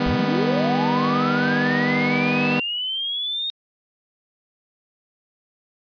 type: chord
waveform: sawtooth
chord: Eb augmented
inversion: none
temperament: equal with one note detuned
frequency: 155.56 / 200.1 / 246.9 Hz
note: Eb3 / G3 / B3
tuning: 0 / +36 / 0 cents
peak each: -22 / -22 / -17 dBFS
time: 0-2.6 s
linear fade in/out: 5 ms
type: linear sweep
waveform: sine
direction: up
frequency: 30.87 to 3722 Hz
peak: -23 dBFS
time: 0.06-3.5 s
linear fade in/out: 0 ms
effects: resampled to 11025 Hz